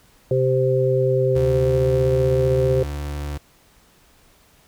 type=harmonic tone; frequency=130 Hz; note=C3; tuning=11 cents flat; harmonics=1 / 3 / 4; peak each=-20 / -20 / -20 dBFS; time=0.31-2.83 s; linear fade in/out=2 ms
type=tone; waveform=35% pulse; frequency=72.8 Hz; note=D2; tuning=15 cents flat; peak=-24 dBFS; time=1.35-3.38 s; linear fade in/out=10 ms
effects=pink hiss -55 dBFS RMS until 4.67 s